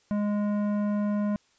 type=tone with tanh clipping; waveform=triangle; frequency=206.8 Hz; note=G#3; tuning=7 cents flat; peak=-26 dBFS; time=0.11-1.36 s; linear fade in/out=0 ms; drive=17 dB; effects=white hiss -65 dBFS RMS until 1.58 s + resampled to 16000 Hz